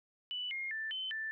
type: tone with pitch steps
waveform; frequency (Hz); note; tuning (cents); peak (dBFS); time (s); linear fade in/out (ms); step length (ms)
sine; 2972 / 2135 / 1769 / 3061 / 1767; F#7 / C7 / A6 / G7 / A6; +7 / +34 / +9 / -42 / +7; -36; 0.31-1.31; 0; 200
effects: none